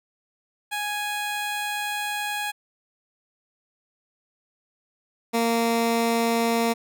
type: tone pair in turn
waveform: 15% pulse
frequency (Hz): 830.6 / 231.1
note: G#5 / A#3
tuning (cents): 0 / -15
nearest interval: octave + minor seventh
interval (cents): 2215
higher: first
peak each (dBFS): -20 / -14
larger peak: second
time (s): 0.71-2.52 / 5.33-6.74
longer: first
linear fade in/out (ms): 20
effects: none